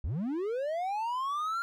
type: linear sweep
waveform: triangle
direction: up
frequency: 54.8 to 1400 Hz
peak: -28 dBFS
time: 0.04-1.62 s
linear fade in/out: 0 ms
effects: none